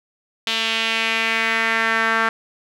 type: tone with band-pass filter sweep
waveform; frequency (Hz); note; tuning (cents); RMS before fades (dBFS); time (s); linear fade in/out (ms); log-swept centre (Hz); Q
sawtooth; 225.1; A3; +40; -20; 0.47-2.29; 2; 3300 to 1500; 2.6
effects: none